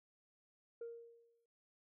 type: tone with exponential decay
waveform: sine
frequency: 466.2 Hz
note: A#4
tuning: in tune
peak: -40 dBFS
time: 0.81-1.46 s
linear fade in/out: 5 ms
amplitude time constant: 140 ms
effects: noise-tail reverb RT60 0.2 s tail -22 dB re dry + tanh soft clip ceiling -41 dBFS